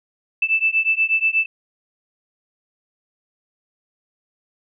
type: beating tone pair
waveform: sine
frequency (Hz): 2637 / 2645.3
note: E7 / E7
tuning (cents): 0 / +5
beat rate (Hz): 8.3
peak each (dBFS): -19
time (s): 0.42-1.46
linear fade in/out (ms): 5
effects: none